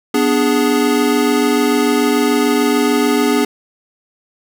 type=chord; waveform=square; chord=G# diminished; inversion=first; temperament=equal; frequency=246.9 / 293.7 / 415.3 Hz; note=B3 / D4 / G#4; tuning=0 / 0 / 0 cents; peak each=-17 dBFS; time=0.14-3.45 s; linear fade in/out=5 ms; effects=none